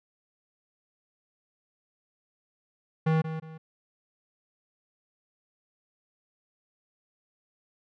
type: tone with echo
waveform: square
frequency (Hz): 159.2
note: D#3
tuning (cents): +40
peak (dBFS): -22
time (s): 3.06-3.22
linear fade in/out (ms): 10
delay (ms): 180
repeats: 2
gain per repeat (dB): -10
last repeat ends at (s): 3.58
effects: low-pass 2000 Hz 12 dB/octave